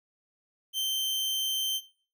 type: tone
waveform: 40% pulse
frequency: 3117 Hz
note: G7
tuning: 11 cents flat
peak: -27 dBFS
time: 0.73-1.81 s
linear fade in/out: 50 ms
effects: noise-tail reverb RT60 0.4 s tail -19 dB re dry